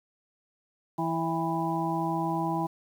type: harmonic tone with a mistuned harmonic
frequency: 164.81 Hz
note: E3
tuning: in tune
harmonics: 1 / 2 / 4 / 5 / 6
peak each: -32 / -31 / -37 / -32 / -33 dBFS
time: 0.98-2.67 s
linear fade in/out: 10 ms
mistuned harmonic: 5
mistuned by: -27 cents
effects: 9-bit